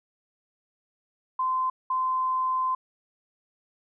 sine tone bursts at uneven times, 1033 Hz, C6, 22 cents flat, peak -23 dBFS, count 2, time 1.39-1.7 / 1.9-2.75 s, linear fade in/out 5 ms, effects none

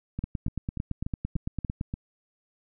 two click trains, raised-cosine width 5 ms, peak -17 / -19 dBFS, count 15 / 7, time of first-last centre 0.24-1.811 / 0.19-1.939 s, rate 8.91 / 3.43 Hz, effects none

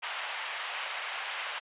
white band-pass noise, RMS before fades -37 dBFS, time 0.02-1.6 s, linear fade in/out 20 ms, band 680 to 3100 Hz, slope 24 dB/octave, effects resampled to 8000 Hz

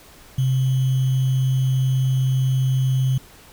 sine tone with sample-and-hold, 130.81 Hz, C3, in tune, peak -16 dBFS, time 0.38-3.18 s, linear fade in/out 5 ms, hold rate 3150 Hz, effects pink hiss -47 dBFS RMS until 3.52 s

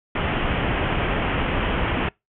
pink low-pass noise, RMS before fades -23 dBFS, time 0.15-2.09 s, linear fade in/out 5 ms, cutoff 3200 Hz, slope 96 dB/octave, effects noise-tail reverb RT60 0.2 s tail -25 dB re dry

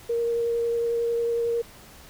sine tone with vibrato, 467.6 Hz, A#4, 5 cents sharp, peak -22 dBFS, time 0.09-1.62 s, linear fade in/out 10 ms, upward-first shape triangle, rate 11 Hz, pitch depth 11 cents each way, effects pink hiss -48 dBFS RMS until 2.09 s

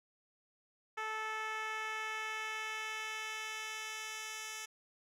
10% pulse tone with band-pass filter sweep, 436.5 Hz, A4, 14 cents flat, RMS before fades -41 dBFS, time 0.97-4.66 s, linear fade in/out 10 ms, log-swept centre 1300 to 5500 Hz, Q 0.83, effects none

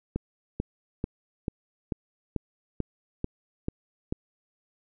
click train, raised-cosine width 3 ms, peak -15 dBFS, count 10, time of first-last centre 0.16-4.125 s, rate 2.27 Hz, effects none

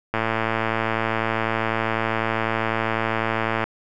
click train, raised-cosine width 0.5 ms, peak -7 dBFS, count 393, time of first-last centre 0.14-3.64 s, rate 112 Hz, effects none

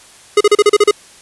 square tone bursts, 415.3 Hz, G#4, in tune, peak -6 dBFS, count 8, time 0.37-0.911 s, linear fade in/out 5 ms, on 37 ms, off 35 ms, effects white hiss -42 dBFS RMS until 1.21 s + resampled to 24000 Hz

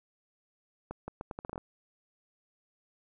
accelerating click train, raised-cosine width 1 ms, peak -24 dBFS, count 10, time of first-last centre 0.91-1.579 s, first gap 170 ms, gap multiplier 0.77, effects none

